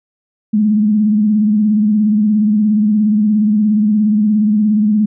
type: tone with vibrato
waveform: sine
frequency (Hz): 211.6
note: G#3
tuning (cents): +33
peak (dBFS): -9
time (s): 0.53-5.06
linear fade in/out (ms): 10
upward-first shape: sine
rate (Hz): 17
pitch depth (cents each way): 61
effects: none